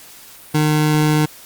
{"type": "tone", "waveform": "25% pulse", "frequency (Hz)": 152.4, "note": "D#3", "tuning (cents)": -36, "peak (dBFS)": -9, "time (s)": [0.54, 1.26], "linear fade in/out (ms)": 10, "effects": ["white hiss -41 dBFS RMS until 1.45 s", "Opus 48 kbps"]}